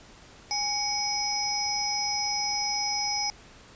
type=tone cluster; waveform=sine; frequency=825 / 2242 / 5120 / 5810 Hz; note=G#5 / C#7 / D#8 / F#8; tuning=-12 / +19 / +49 / -32 cents; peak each=-32 / -36 / -28 / -35 dBFS; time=0.51-3.3 s; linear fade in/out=0 ms; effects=pink hiss -51 dBFS RMS until 3.75 s + resampled to 16000 Hz